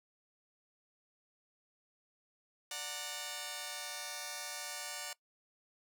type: chord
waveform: 5% pulse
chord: D augmented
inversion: none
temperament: just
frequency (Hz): 587.3 / 734.2 / 917.7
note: D5 / F#5 / A#5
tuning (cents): 0 / -14 / -27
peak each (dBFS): -34 / -33 / -34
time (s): 2.71-5.13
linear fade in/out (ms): 2
effects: noise-tail reverb RT60 0.1 s tail -20 dB re dry